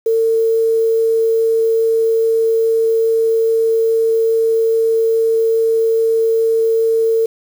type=tone with quantisation; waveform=sine; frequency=451.2 Hz; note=A4; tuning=44 cents sharp; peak=-11 dBFS; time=0.06-7.26 s; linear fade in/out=5 ms; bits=6; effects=none